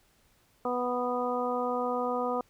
harmonic tone, 247 Hz, B3, in tune, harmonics 1 / 2 / 3 / 4 / 5, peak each -35 / -31 / -34 / -36 / -35 dBFS, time 0.65-2.41 s, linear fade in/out 2 ms, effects pink hiss -66 dBFS RMS until 2.49 s

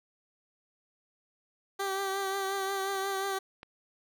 15% pulse tone with vibrato, 389.7 Hz, G4, 10 cents flat, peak -24 dBFS, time 1.79-3.39 s, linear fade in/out 10 ms, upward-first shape triangle, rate 5.6 Hz, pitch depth 35 cents each way
clicks, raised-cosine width 0.3 ms, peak -35 / -29 dBFS, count 2, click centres 2.953 / 3.631 s
effects none

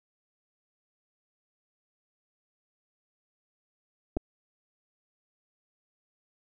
clicks, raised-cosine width 2 ms, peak -17 dBFS, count 2, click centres 4.168 / 4.171 s, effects none

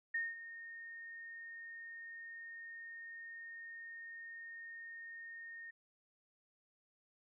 sine tone with ADSR envelope, 1841 Hz, A#6, 22 cents flat, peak -33 dBFS, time 0.14-5.71 s, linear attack 8 ms, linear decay 200 ms, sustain -14 dB, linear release 10 ms, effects none

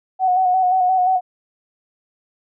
sine tone with vibrato, 740 Hz, F#5, in tune, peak -13 dBFS, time 0.19-1.21 s, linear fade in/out 50 ms, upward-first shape square, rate 5.7 Hz, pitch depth 30 cents each way, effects none

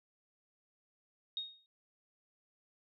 sine tone with exponential decay, 3729 Hz, A#7, in tune, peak -33 dBFS, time 1.37-1.66 s, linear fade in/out 1 ms, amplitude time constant 62 ms, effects none

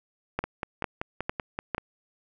two click trains, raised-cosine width 0.5 ms, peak -15 / -12 dBFS, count 8 / 4, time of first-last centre 0.44-1.781 / 0.39-1.747 s, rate 5.22 / 2.21 Hz, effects none

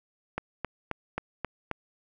click train, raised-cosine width 0.5 ms, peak -15 dBFS, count 6, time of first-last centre 0.38-1.713 s, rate 3.75 Hz, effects none

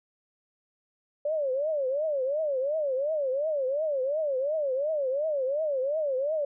sine tone with vibrato, 571 Hz, D5, 49 cents flat, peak -25 dBFS, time 1.25-6.45 s, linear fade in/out 5 ms, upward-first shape triangle, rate 2.8 Hz, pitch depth 220 cents each way, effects none

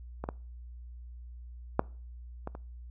clicks, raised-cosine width 1 ms, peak -21 / -19 / -9 / -22 / -28 dBFS, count 5, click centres 0.24 / 0.289 / 1.794 / 2.474 / 2.551 s, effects noise-tail reverb RT60 0.4 s tail -24 dB re dry + added 60 Hz sine -43 dBFS peak until 2.9 s

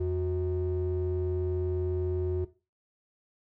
triangle ring-modulated tone, 140 Hz, C#3, 18 cents sharp, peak -21 dBFS, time 0-2.45 s, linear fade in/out 10 ms, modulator 226 Hz, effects noise-tail reverb RT60 0.3 s tail -17 dB re dry + tanh soft clip ceiling -19 dBFS

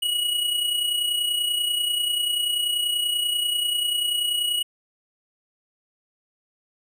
square tone with amplitude modulation, 2912 Hz, F#7, 28 cents flat, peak -20 dBFS, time 0.02-4.63 s, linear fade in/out 10 ms, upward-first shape sine, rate 30.3 Hz, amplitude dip 50%, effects none

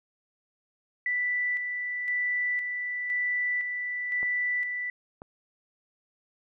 sine tone with tremolo, 1975.5 Hz, B6, in tune, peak -25 dBFS, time 1.06-4.9 s, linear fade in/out 2 ms, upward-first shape square, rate 0.98 Hz, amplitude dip 40%
clicks, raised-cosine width 1 ms, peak -28 dBFS, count 2, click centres 4.23 / 5.219 s
effects none

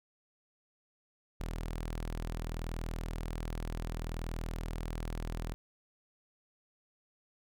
sawtooth tone, 40.65 Hz, E1, 23 cents flat, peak -32 dBFS, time 1.4-5.54 s, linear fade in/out 0 ms, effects none

